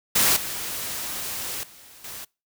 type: noise with level steps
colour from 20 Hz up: white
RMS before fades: -19 / -31 / -48 / -37 dBFS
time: 0.15-2.25 s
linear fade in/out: 10 ms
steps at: 0.36 / 1.63 / 2.04 s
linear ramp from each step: 5 ms
effects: noise-tail reverb RT60 0.3 s tail -26 dB re dry